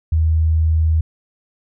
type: tone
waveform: sine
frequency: 79.8 Hz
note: D#2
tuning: 44 cents sharp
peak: -12 dBFS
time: 0.12-1.01 s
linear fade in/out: 5 ms
effects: none